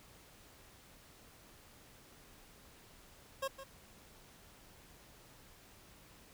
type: tone with echo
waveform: 25% pulse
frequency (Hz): 540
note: C#5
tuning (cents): -45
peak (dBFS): -31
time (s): 3.42-3.48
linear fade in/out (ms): 10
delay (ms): 160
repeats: 1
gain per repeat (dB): -12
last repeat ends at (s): 3.64
effects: pink hiss -60 dBFS RMS until 6.33 s